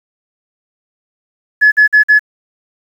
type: tone bursts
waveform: sine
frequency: 1706 Hz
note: G#6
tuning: 46 cents sharp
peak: -3 dBFS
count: 4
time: 1.61-2.194 s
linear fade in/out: 20 ms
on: 110 ms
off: 48 ms
effects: tanh soft clip ceiling 0 dBFS + 7-bit